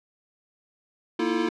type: tone cluster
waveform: square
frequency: 235.1 / 319.7 / 342.9 / 442.1 Hz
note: A#3 / D#4 / F4 / A4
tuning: +15 / +47 / -32 / +8 cents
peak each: -31 / -28 / -27 / -33 dBFS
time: 1.19-1.49 s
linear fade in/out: 5 ms
effects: low-pass 4000 Hz 12 dB/octave